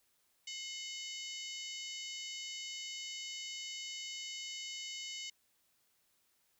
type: harmonic tone with a mistuned harmonic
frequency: 745 Hz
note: F#5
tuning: 12 cents sharp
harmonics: 3 / 4 / 5 / 6 / 7 / 8 / 9 / 10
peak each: -49 / -45 / -53 / -52 / -53 / -51 / -53 / -53 dBFS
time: 0.47-5.3 s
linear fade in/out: 5 ms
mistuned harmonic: 3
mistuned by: -78 cents
effects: white hiss -75 dBFS RMS until 6.59 s